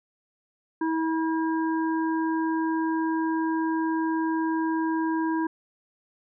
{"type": "harmonic tone", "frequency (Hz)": 322.6, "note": "E4", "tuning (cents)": -37, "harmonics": [1, 3, 5], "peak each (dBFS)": [-24, -30, -36], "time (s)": [0.81, 5.47], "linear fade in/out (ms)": 5, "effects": []}